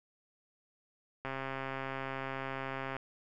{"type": "click train", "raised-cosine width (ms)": 0.5, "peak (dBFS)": -23, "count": 231, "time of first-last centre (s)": [1.25, 2.966], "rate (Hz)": 134, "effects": []}